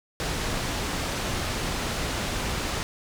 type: low-pass noise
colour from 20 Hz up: pink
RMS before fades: -29 dBFS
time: 0.2-2.83 s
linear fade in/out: 0 ms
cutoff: 7600 Hz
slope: 12 dB/octave
effects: none